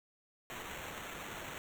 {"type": "noise with sample-and-hold", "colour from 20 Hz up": "white", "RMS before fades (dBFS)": -45, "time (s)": [0.5, 1.58], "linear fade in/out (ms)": 0, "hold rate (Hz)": 4900, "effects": []}